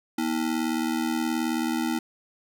square ring-modulated tone, 280 Hz, C#4, 18 cents sharp, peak -22 dBFS, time 0.18-1.99 s, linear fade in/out 5 ms, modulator 39.4 Hz, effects none

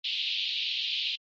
white band-pass noise, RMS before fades -31 dBFS, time 0.04-1.16 s, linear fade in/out 10 ms, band 2700 to 4000 Hz, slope 48 dB/octave, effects MP3 32 kbps

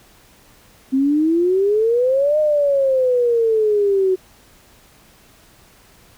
sine exponential two-way sweep, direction up then down, 260.4 to 616 to 369.7 Hz, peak -13 dBFS, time 0.92-4.16 s, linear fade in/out 20 ms, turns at 2.39 s, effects pink hiss -50 dBFS RMS until 6.17 s

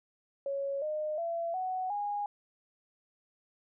sine tone with pitch steps, 554.4 / 611.6 / 674.7 / 744.3 / 821.1 Hz, C#5 / D#5 / E5 / F#5 / G#5, 0 / -30 / +40 / +10 / -20 cents, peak -31 dBFS, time 0.46-2.26 s, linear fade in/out 2 ms, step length 360 ms, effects none

